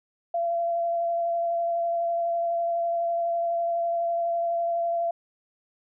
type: tone with vibrato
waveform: sine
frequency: 681 Hz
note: F5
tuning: 44 cents flat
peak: -23 dBFS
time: 0.34-5.11 s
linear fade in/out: 5 ms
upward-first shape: sine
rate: 12 Hz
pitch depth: 12 cents each way
effects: none